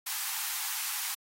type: high-pass noise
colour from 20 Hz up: white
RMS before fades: -34 dBFS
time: 0.06-1.15 s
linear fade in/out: 10 ms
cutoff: 760 Hz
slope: 96 dB/octave
effects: AAC 48 kbps